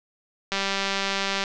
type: click train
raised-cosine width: 0.2 ms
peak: -8 dBFS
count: 181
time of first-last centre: 0.52-1.438 s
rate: 196 Hz
effects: low-pass 6000 Hz 12 dB/octave